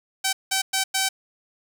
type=tone bursts at uneven times; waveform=5% pulse; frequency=769 Hz; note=G5; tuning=33 cents flat; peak=-9 dBFS; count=4; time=0.24-0.33 / 0.51-0.62 / 0.73-0.84 / 0.94-1.09 s; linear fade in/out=10 ms; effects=none